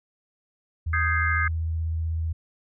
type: tone with vibrato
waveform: sine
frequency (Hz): 81.2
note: E2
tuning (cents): -26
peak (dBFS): -24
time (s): 0.86-2.33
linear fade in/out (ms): 10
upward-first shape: sine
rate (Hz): 16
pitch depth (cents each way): 16
type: chord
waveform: sine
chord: Ab major seventh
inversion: second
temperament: equal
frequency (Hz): 1244.5 / 1568 / 1661.2 / 2093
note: Eb6 / G6 / Ab6 / C7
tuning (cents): 0 / 0 / 0 / 0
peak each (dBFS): -28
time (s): 0.93-1.48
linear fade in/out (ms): 5
effects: none